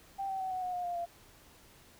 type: tone with pitch steps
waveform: sine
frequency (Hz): 784 / 769.6 / 755.5 / 741.7 / 728.1 / 714.8 / 701.7 / 688.8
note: G5 / G5 / F#5 / F#5 / F#5 / F5 / F5 / F5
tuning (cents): 0 / -32 / +36 / +4 / -28 / +40 / +8 / -24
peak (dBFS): -33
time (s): 0.18-1.06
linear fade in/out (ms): 20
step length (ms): 110
effects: pink hiss -59 dBFS RMS until 1.99 s